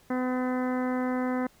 harmonic tone, 253.3 Hz, B3, 44 cents sharp, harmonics 1 / 2 / 3 / 4 / 5 / 6 / 7 / 8, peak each -27 / -33 / -37 / -39 / -41 / -43 / -44 / -45 dBFS, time 0.1-1.47 s, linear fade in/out 5 ms, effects pink hiss -60 dBFS RMS until 1.6 s

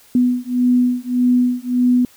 sine beating tone pair, 246.9 / 248.6 Hz, B3 / B3, 0 / +12 cents, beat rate 1.7 Hz, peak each -16 dBFS, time 0.15-2.05 s, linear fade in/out 2 ms, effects white hiss -49 dBFS RMS until 2.16 s

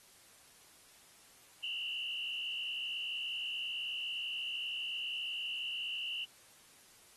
sine tone with frequency modulation, 2864 Hz, F7, 43 cents sharp, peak -36 dBFS, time 1.63-6.25 s, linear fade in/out 10 ms, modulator 66.1 Hz, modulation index 2.2, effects white hiss -61 dBFS RMS until 7.16 s + AAC 32 kbps

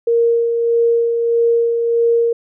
sine tone with tremolo, 466.2 Hz, A#4, in tune, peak -10 dBFS, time 0.07-2.33 s, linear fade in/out 5 ms, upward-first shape sine, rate 1.6 Hz, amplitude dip 40%, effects none

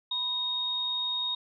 sine tone pair together, 987.8 / 3729 Hz, B5 / A#7, 0 / 0 cents, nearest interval octave + major seventh, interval 2300 cents, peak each -40 / -28 dBFS, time 0.11-1.35 s, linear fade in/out 5 ms, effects none

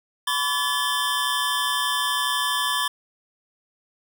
square tone cluster, 1006 / 1138 / 1721 / 3148 / 3539 Hz, B5 / C#6 / A6 / G7 / A7, +32 / +45 / -39 / +7 / +9 cents, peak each -29 dBFS, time 0.27-2.88 s, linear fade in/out 5 ms, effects 9-bit

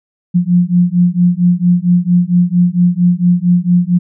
sine beating tone pair, 174.61 / 179.01 Hz, F3 / F3, 0 / +43 cents, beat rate 4.4 Hz, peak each -11 dBFS, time 0.34-3.99 s, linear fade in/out 20 ms, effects none

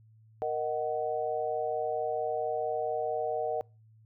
sine chord, D# minor, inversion second, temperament just, 466.7 / 622.3 / 746.7 Hz, A#4 / D#5 / F#5, +2 / 0 / +16 cents, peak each -33 dBFS, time 0.42-3.61 s, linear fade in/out 0 ms, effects noise-tail reverb RT60 0.3 s tail -26 dB re dry + added 110 Hz sine -56 dBFS peak until 4.05 s

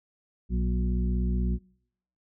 harmonic tone with a mistuned harmonic, 60.5 Hz, B1, 35 cents flat, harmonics 1 / 2 / 3 / 4 / 6, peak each -25 / -36 / -30 / -37 / -42 dBFS, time 0.49-1.59 s, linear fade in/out 50 ms, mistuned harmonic 3, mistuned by +41 cents, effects noise-tail reverb RT60 0.7 s tail -25 dB re dry

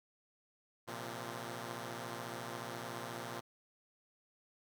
5% pulse chord, Bb suspended second, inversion none, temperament equal with one note detuned, 116.54 / 130.81 / 172.41 Hz, Bb2 / C3 / F3, 0 / 0 / -22 cents, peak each -33 / -36 / -37 dBFS, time 0.87-3.41 s, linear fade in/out 20 ms, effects none

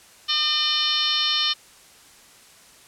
harmonic tone, 605 Hz, D#5, 49 cents flat, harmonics 2 / 3 / 4 / 5 / 6 / 7 / 8 / 9, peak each -31 / -34 / -35 / -24 / -25 / -26 / -34 / -29 dBFS, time 0.28-1.54 s, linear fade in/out 20 ms, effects white hiss -50 dBFS RMS until 2.87 s + low-pass 10000 Hz 12 dB/octave

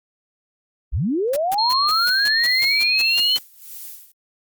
sine linear sweep, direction up, 35.72 to 3053 Hz, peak -18 dBFS, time 0.92-3.38 s, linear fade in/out 20 ms
white noise bursts, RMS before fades -29 dBFS, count 12, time 1.33-3.388 s, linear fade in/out 5 ms, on 34 ms, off 150 ms
sine tone, 4238 Hz, C8, 21 cents sharp, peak -18 dBFS, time 1.58-3.37 s, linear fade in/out 5 ms
violet noise with tremolo, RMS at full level -34 dBFS, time 1.9-4.12 s, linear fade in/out 5 ms, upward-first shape sine, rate 1.7 Hz, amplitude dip 85%
effects Opus 48 kbps

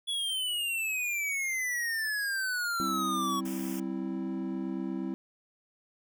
square exponential sweep, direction down, 3408 to 1108.7 Hz, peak -30 dBFS, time 0.07-3.41 s, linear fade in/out 20 ms
triangle chord, C major, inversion second, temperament equal with one note detuned, 192.63 / 261.6 / 329.6 Hz, G3 / C4 / E4, -30 / 0 / 0 cents, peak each -34 dBFS, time 2.8-5.14 s, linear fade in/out 0 ms
white band-stop noise, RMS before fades -44 dBFS, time 3.45-3.8 s, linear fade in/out 5 ms, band 3400 to 4900 Hz, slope 96 dB/octave
effects none

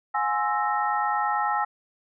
sine tone cluster, 723 / 832 / 1051 / 1318 / 1858 Hz, F#5 / G#5 / C6 / E6 / A#6, -40 / +3 / +7 / -1 / -6 cents, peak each -34 / -25 / -32 / -27 / -33 dBFS, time 0.14-1.65 s, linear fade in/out 10 ms, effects none

